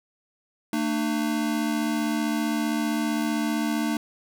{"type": "tone pair together", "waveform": "square", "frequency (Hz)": [225.2, 300.6], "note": ["A3", "D4"], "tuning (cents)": [40, 40], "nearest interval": "perfect fourth", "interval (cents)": 500, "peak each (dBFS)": -27, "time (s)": [0.73, 3.97], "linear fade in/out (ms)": 2, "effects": []}